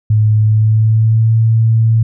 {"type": "tone with pitch glide", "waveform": "sine", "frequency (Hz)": [107.6, 112.62], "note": ["A2", "A2"], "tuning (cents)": [-38, 41], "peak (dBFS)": -7, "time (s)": [0.1, 2.03], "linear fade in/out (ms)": 5, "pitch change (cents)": 79, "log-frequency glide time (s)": [0.4, 1.34], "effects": []}